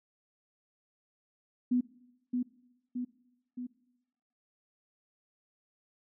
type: tone with echo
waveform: sine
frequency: 247.5 Hz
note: B3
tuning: 4 cents sharp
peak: -24 dBFS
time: 1.71-1.81 s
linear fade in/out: 10 ms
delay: 620 ms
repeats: 3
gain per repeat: -4 dB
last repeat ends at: 3.67 s
effects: noise-tail reverb RT60 1.0 s tail -21 dB re dry